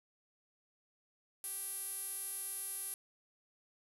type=tone with band-pass filter; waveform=sawtooth; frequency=391.5 Hz; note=G4; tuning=2 cents flat; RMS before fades=-42 dBFS; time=1.44-2.94 s; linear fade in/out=0 ms; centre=11000 Hz; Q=9.9; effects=none